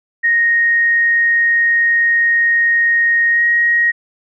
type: tone with pitch glide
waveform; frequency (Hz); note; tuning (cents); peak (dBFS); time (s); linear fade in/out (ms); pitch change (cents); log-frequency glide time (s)
sine; 1864.7 to 1883.1; A#6 to A#6; 0 to +17; -10; 0.23-3.92; 20; +17; 3.31-3.43
effects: none